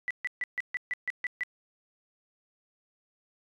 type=tone bursts; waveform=sine; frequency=1975.5 Hz; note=B6; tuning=in tune; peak=-28 dBFS; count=9; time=0.08-1.434 s; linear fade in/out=0 ms; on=26 ms; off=140 ms; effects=resampled to 24000 Hz